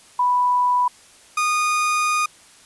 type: tone pair in turn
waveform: sine / 30% pulse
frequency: 987.8 / 1229 Hz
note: B5 / D#6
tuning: 0 / -22 cents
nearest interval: major third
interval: 378 cents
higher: second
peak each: -15 dBFS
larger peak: neither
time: 0.19-0.88 / 1.37-2.26 s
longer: second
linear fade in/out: 5 ms
effects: white hiss -49 dBFS RMS until 2.65 s + resampled to 24000 Hz